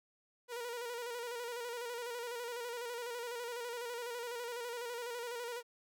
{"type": "tone with vibrato", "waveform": "sawtooth", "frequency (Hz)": 478.1, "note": "A#4", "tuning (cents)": 44, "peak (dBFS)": -36, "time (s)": [0.48, 5.63], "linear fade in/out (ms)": 50, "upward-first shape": "square", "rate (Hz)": 12, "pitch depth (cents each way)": 45, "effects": []}